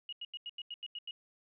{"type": "tone bursts", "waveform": "sine", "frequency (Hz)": 2885, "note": "F#7", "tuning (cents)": -44, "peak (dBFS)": -39, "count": 9, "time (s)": [0.09, 1.11], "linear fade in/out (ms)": 2, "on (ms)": 36, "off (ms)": 87, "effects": []}